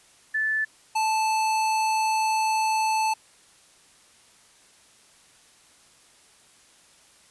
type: tone pair in turn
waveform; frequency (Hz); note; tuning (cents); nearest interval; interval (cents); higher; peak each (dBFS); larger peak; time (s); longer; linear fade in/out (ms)
sine / square; 1748 / 876; A6 / A5; -12 / -8; octave; 1196; first; -22; neither; 0.34-0.65 / 0.95-3.14; second; 10
effects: white hiss -56 dBFS RMS until 7.3 s + resampled to 24000 Hz